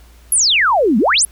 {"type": "exponential two-way sweep", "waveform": "sine", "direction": "down then up", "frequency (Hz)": [11580, 196, 11580], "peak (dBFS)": -10, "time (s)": [0.32, 1.25], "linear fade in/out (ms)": 2, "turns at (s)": 0.98, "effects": ["added 58 Hz sine -42 dBFS peak until 1.31 s", "pink hiss -50 dBFS RMS until 1.31 s"]}